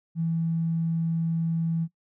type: tone with tanh clipping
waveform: triangle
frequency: 164.81 Hz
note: E3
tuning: in tune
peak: -23 dBFS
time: 0.15-1.88 s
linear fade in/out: 50 ms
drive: 3 dB
effects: noise-tail reverb RT60 0.1 s tail -19 dB re dry